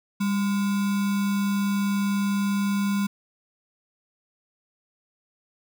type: tone with sample-and-hold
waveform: sine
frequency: 199.7 Hz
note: G3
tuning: 32 cents sharp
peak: -21 dBFS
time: 0.2-3.07 s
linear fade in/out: 10 ms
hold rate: 1225 Hz
effects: none